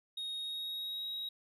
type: tone with pitch glide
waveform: triangle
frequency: 3738 to 3812 Hz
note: A#7 to A#7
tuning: +4 to +38 cents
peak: -36 dBFS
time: 0.17-1.29 s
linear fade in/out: 5 ms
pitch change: +34 cents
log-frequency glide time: 0.36-1.07 s
effects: none